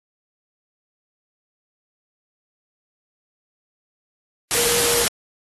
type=tone in noise; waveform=sine; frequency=474.3 Hz; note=A#4; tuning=30 cents sharp; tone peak=-24 dBFS; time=4.55-5.04 s; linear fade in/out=0 ms; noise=white; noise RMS=-19 dBFS; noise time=4.51-5.08 s; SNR=-8 dB; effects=AAC 32 kbps